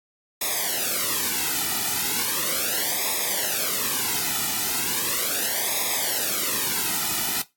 white noise with flanger, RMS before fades -25 dBFS, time 0.41-7.42 s, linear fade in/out 5 ms, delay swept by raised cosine 0.67 to 1.87 ms, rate 0.37 Hz, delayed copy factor -1, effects noise-tail reverb RT60 0.2 s tail -18 dB re dry + AAC 64 kbps

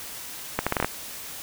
accelerating click train, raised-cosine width 0.5 ms, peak -7 dBFS, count 7, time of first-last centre 0.59-0.846 s, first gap 76 ms, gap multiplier 0.76, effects white hiss -38 dBFS RMS until 1.42 s

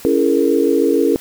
sine chord, A# half-diminished seventh, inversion first, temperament just, 279.7 / 335.6 / 419.5 / 466.2 Hz, C#4 / E4 / G#4 / A#4, +16 / +31 / +17 / 0 cents, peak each -17 dBFS, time 0.05-1.16 s, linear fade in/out 0 ms, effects white hiss -38 dBFS RMS until 1.2 s

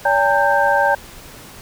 sine tone cluster, 571 / 805 / 906 / 1571 Hz, D5 / G5 / A#5 / G6, -49 / +46 / -50 / +3 cents, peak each -18 dBFS, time 0.05-0.95 s, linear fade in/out 5 ms, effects pink hiss -39 dBFS RMS until 1.61 s

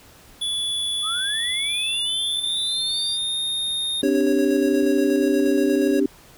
square tone with pitch glide, 3433 to 3679 Hz, A7 to A#7, -43 to -24 cents, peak -23 dBFS, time 0.41-4.02 s, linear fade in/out 10 ms, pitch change +119 cents, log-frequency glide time 1.58-3.42 s
sine linear sweep, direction up, 1198 to 4825 Hz, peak -28 dBFS, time 1.02-3.18 s, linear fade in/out 50 ms
sine chord, C suspended second, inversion none, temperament equal, 261.6 / 293.7 / 392 Hz, C4 / D4 / G4, 0 / 0 / 0 cents, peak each -22 / -20 / -21 dBFS, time 4.03-6.06 s, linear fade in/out 2 ms
square tone with tremolo, 551 Hz, C#5, 11 cents flat, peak -26 dBFS, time 4.03-6 s, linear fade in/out 5 ms, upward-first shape square, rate 8.4 Hz, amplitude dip 35%
effects pink hiss -49 dBFS RMS until 6.37 s

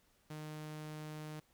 sawtooth tone, 153.4 Hz, D#3, 24 cents flat, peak -40 dBFS, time 0.3-1.4 s, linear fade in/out 5 ms, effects pink hiss -72 dBFS RMS until 1.53 s

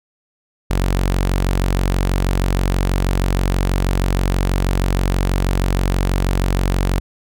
sawtooth tone, 46.25 Hz, F#1, in tune, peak -11 dBFS, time 0.7-7 s, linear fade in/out 10 ms, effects none

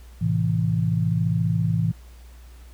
sine chord, A minor, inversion none, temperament equal, 110 / 130.81 / 164.81 Hz, A2 / C3 / E3, 0 / 0 / 0 cents, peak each -23 / -27 / -22 dBFS, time 0.21-1.92 s, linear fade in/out 10 ms, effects added 60 Hz sine -42 dBFS peak until 2.73 s + pink hiss -55 dBFS RMS until 2.73 s

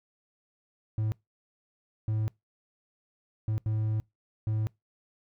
triangle tone bursts at uneven times, 108.6 Hz, A2, 22 cents flat, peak -24 dBFS, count 5, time 0.98-1.12 / 2.08-2.28 / 3.48-3.58 / 3.66-4 / 4.47-4.67 s, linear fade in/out 0 ms, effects noise-tail reverb RT60 0.2 s tail -25 dB re dry

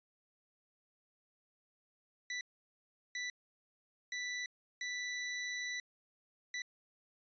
sawtooth tone bursts at uneven times, 1975.5 Hz, B6, in tune, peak -34 dBFS, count 5, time 2.3-2.41 / 3.15-3.3 / 4.12-4.46 / 4.81-5.8 / 6.54-6.62 s, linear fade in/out 2 ms, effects resampled to 16000 Hz

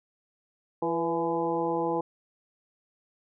harmonic tone with a mistuned harmonic, 168.2 Hz, E3, 35 cents sharp, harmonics 1 / 2 / 3 / 4 / 5 / 6, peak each -38 / -30 / -30 / -38 / -31 / -36 dBFS, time 0.82-2.01 s, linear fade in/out 5 ms, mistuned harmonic 3, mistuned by -40 cents, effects none

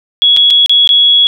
sine tone with dropouts, 3351 Hz, G#7, 15 cents sharp, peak -4 dBFS, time 0.22-1.27 s, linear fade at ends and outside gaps 0 ms, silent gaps 0.365-0.371 / 0.503-0.507 / 0.661-0.695 / 0.875-0.891 s, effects none

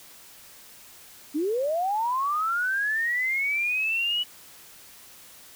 sine linear sweep, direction up, 277.2 to 2960 Hz, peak -23 dBFS, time 1.34-4.24 s, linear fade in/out 20 ms, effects white hiss -49 dBFS RMS until 5.55 s

